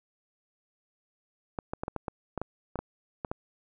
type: clicks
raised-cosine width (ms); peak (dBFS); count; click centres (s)
1; -18; 12; 1.588 / 1.735 / 1.835 / 1.881 / 1.963 / 2.082 / 2.377 / 2.416 / 2.757 / 2.79 / 3.248 / 3.315
effects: none